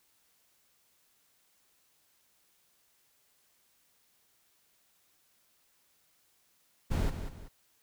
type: noise with echo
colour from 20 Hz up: brown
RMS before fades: -29 dBFS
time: 6.9-7.11 s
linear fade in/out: 20 ms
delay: 190 ms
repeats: 2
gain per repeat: -9 dB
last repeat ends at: 7.49 s
effects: white hiss -70 dBFS RMS until 7.82 s